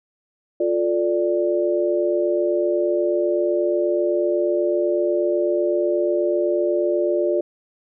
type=chord; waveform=sine; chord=D minor; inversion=first; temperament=just; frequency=352.4 / 440.5 / 587.3 Hz; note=F4 / A4 / D5; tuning=+16 / +2 / 0 cents; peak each=-20 / -26 / -21 dBFS; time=0.6-7.41 s; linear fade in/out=5 ms; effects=none